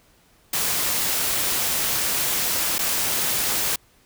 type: noise with dropouts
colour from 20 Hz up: white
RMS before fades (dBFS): -23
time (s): 0.53-3.76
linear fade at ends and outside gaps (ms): 5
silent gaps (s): 2.783-2.79
effects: pink hiss -58 dBFS RMS until 4.05 s